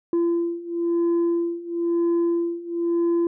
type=beating tone pair; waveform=sine; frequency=340 / 341 Hz; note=F4 / F4; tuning=-46 / -41 cents; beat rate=1 Hz; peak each=-22 / -20 dBFS; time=0.13-3.27 s; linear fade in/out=2 ms; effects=tanh soft clip ceiling -17 dBFS